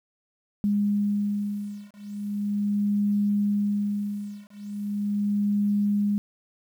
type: beating tone pair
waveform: sine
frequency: 204.6 / 204.99 Hz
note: G#3 / G#3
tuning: -26 / -22 cents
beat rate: 0.39 Hz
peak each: -26 dBFS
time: 0.64-6.18 s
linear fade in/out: 0 ms
effects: 9-bit